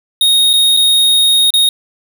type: tone with dropouts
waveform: square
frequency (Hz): 3729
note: A#7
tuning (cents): 0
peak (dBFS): -8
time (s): 0.21-1.69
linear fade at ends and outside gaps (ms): 2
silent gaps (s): 0.532-0.536 / 0.767-0.771 / 1.505-1.538
effects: none